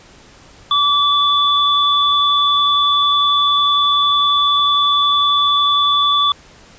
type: tone pair together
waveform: sine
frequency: 1155 / 3467 Hz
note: D6 / A7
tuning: -29 / -26 cents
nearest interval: octave + perfect fifth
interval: 1903 cents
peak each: -14 dBFS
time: 0.71-6.32 s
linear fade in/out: 2 ms
effects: pink hiss -44 dBFS RMS until 6.78 s + resampled to 16000 Hz